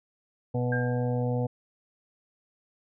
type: harmonic tone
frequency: 123.1 Hz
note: B2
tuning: 5 cents flat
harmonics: 1 / 2 / 4 / 5 / 6 / 7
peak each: -27 / -32 / -31 / -41 / -39 / -44 dBFS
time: 0.54-1.47 s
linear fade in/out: 10 ms
type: tone with exponential decay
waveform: sine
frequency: 1600 Hz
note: G6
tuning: 35 cents sharp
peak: -27 dBFS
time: 0.72-1.23 s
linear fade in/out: 5 ms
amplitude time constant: 110 ms
effects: none